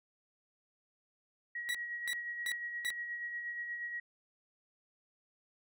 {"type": "tone with tremolo", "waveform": "sine", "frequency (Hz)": 1905, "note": "A#6", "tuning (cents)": 37, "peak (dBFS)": -36, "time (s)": [1.55, 4], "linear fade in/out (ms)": 5, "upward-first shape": "sine", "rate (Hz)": 8.4, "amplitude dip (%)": 40}
{"type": "tone bursts", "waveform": "30% pulse", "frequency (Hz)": 1947, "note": "B6", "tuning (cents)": -25, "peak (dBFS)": -31, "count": 4, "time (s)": [1.69, 2.904], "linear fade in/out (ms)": 0, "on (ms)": 56, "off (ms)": 330}
{"effects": []}